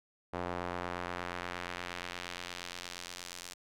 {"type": "tone with band-pass filter sweep", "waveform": "sawtooth", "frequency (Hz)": 88.5, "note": "F2", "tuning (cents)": 23, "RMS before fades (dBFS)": -41, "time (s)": [0.33, 3.54], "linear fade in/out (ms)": 10, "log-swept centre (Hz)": [790, 6800], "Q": 0.85, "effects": []}